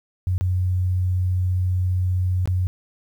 sine tone with dropouts, 91.5 Hz, F#2, 19 cents flat, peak -18 dBFS, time 0.27-2.67 s, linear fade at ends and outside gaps 0 ms, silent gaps 0.38-0.41 / 2.457-2.475 s, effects 9-bit

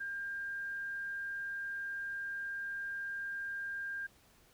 sine tone, 1600 Hz, G6, 35 cents sharp, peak -37 dBFS, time 0-4.07 s, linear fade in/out 10 ms, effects pink hiss -65 dBFS RMS until 4.53 s

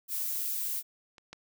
violet noise, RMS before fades -33 dBFS, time 0.08-0.83 s, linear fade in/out 50 ms
clicks, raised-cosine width 0.2 ms, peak -34 / -26 dBFS, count 2, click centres 1.182 / 1.33 s
effects none

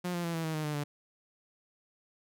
sawtooth tone with pitch steps, 178.5 / 173.42 / 168.48 / 163.69 / 159.03 / 154.5 / 150.1 / 145.83 Hz, F3 / F3 / E3 / E3 / D#3 / D#3 / D3 / D3, +38 / -12 / +38 / -12 / +38 / -12 / +38 / -12 cents, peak -28 dBFS, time 0.04-0.84 s, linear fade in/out 10 ms, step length 100 ms, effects none

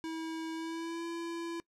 square tone with pitch glide, 323.4 to 336.5 Hz, E4 to E4, -33 to +36 cents, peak -37 dBFS, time 0.04-1.6 s, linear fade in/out 0 ms, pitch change +69 cents, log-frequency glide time 0.53-1.05 s, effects noise-tail reverb RT60 0.1 s tail -22 dB re dry + low-pass 8000 Hz 12 dB/octave

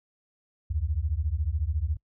sine beating tone pair, 69.9 / 83.9 Hz, C#2 / E2, +15 / +31 cents, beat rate 14 Hz, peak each -28 dBFS, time 0.7-1.97 s, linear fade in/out 10 ms, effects noise-tail reverb RT60 0.1 s tail -25 dB re dry

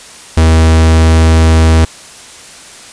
45% pulse tone, 80.5 Hz, E2, 41 cents flat, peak -4 dBFS, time 0.37-1.85 s, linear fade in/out 5 ms, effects white hiss -33 dBFS RMS until 2.92 s + resampled to 22050 Hz

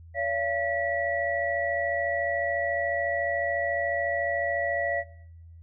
sine tone cluster, 567 / 681 / 1942 Hz, C#5 / F5 / B6, +39 / -44 / -30 cents, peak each -30 dBFS, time 0.14-5.04 s, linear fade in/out 50 ms, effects noise-tail reverb RT60 0.8 s tail -19 dB re dry + added 83 Hz sine -45 dBFS peak until 5.62 s

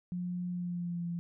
sine tone with pitch glide, 178.2 to 171.53 Hz, F3 to F3, +35 to -31 cents, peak -33 dBFS, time 0.12-1.19 s, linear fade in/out 0 ms, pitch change -66 cents, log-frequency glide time 0.5-1.06 s, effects none

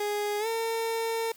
30% pulse tone with pitch glide, 414.2 to 454.3 Hz, G#4 to A#4, -5 to -45 cents, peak -25 dBFS, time 0-1.32 s, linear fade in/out 5 ms, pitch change +160 cents, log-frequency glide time 0.39-0.47 s, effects white hiss -54 dBFS RMS until 1.36 s

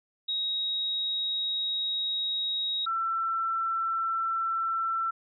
sine tone pair in turn, 3792 / 1340.7 Hz, A#7 / E6, +29 / +29 cents, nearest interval octave + tritone, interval 1800 cents, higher first, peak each -27 / -26 dBFS, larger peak second, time 0.28-2.86 / 2.86-5.11 s, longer first, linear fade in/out 10 ms, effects none

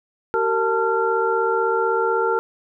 sine tone cluster, 383.1 / 459.1 / 886 / 1378 Hz, G4 / A#4 / A5 / F6, -40 / -26 / +12 / -24 cents, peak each -24 / -21 / -24 / -23 dBFS, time 0.34-2.39 s, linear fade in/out 0 ms, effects none

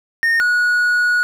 triangle tone pair in turn, 1837 / 1458 Hz, A#6 / F#6, -26 / -26 cents, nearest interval major third, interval 400 cents, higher first, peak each -11 / -11 dBFS, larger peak neither, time 0.23-0.4 / 0.4-1.23 s, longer second, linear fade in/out 0 ms, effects none

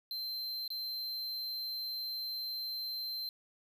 square tone with dropouts, 4114 Hz, C8, 30 cents flat, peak -37 dBFS, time 0.11-3.29 s, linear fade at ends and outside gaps 1 ms, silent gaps 0.678-0.703 s, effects none

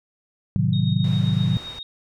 sine chord, A diminished seventh, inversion none, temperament equal with one note detuned, 108.74 / 130.81 / 155.56 / 185 Hz, A2 / C3 / Eb3 / Gb3, -20 / 0 / 0 / 0 cents, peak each -23 dBFS, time 0.56-1.57 s, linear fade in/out 0 ms
sine tone with tremolo, 3729 Hz, A#7, in tune, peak -31 dBFS, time 0.73-1.83 s, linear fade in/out 2 ms, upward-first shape sine, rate 7.6 Hz, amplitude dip 55%
pink low-pass noise, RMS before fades -41 dBFS, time 1.04-1.79 s, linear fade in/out 2 ms, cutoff 4900 Hz, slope 12 dB/octave
effects none

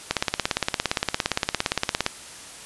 click train, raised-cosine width 0.2 ms, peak -3 dBFS, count 35, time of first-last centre 0.11-2.064 s, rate 17.4 Hz, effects white hiss -41 dBFS RMS until 2.65 s + resampled to 24000 Hz

